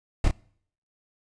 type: noise with echo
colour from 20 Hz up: brown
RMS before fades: -19 dBFS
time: 0.24-0.28 s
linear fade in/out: 2 ms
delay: 31 ms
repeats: 1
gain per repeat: -6 dB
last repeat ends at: 0.311 s
effects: noise-tail reverb RT60 0.6 s tail -24 dB re dry + resampled to 22050 Hz